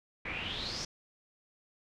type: noise with low-pass filter sweep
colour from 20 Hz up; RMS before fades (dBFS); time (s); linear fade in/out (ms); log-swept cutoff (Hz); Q
pink; -38; 0.25-0.85; 5; 2100 to 5800; 7.8
effects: none